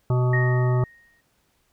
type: harmonic tone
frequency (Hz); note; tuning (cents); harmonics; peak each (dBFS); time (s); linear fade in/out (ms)
125.1; B2; +23; 1 / 3 / 5 / 7 / 9 / 10; -18 / -28 / -32 / -35 / -37 / -38; 0.1-0.84; 2
type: tone with exponential decay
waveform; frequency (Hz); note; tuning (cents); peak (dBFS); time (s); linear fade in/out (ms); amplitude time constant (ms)
sine; 1864.7; A#6; 0; -22; 0.33-1.21; 5; 190
effects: pink hiss -67 dBFS RMS until 1.72 s